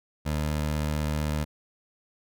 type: tone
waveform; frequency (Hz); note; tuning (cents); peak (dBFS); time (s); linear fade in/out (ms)
20% pulse; 75.7; D#2; -47; -21; 0.25-1.45; 20
effects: none